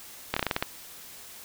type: slowing click train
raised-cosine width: 0.3 ms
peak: -9 dBFS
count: 8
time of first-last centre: 0.34-0.625 s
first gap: 25 ms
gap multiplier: 1.16
effects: white hiss -46 dBFS RMS until 1.44 s